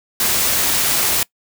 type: noise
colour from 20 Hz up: white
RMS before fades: -17 dBFS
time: 0.2-1.23 s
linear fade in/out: 2 ms
effects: noise-tail reverb RT60 0.1 s tail -23 dB re dry